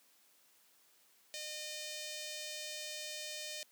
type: tone with notch filter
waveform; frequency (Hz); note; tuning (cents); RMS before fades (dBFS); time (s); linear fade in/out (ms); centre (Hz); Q
5% pulse; 610; D#5; -34; -44; 1.34-3.63; 0; 1200; 1
effects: white hiss -68 dBFS RMS until 3.71 s + high-pass 200 Hz 12 dB/octave